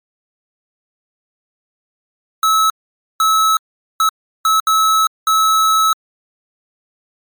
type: tone bursts at uneven times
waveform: square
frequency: 1298 Hz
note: E6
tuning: 27 cents flat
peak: -11 dBFS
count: 6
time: 2.43-2.7 / 3.2-3.57 / 4-4.09 / 4.45-4.6 / 4.67-5.07 / 5.27-5.93 s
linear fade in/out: 2 ms
effects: MP3 96 kbps